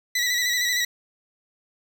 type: tone with vibrato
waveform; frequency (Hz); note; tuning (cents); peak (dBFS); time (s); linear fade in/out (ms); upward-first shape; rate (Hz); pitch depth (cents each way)
20% pulse; 1958; B6; -15; -16; 0.15-0.85; 5; square; 13; 34
effects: none